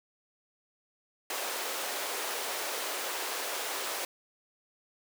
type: high-pass noise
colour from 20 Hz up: pink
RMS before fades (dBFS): -35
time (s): 1.3-4.05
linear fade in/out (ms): 2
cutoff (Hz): 420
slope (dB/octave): 24
effects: none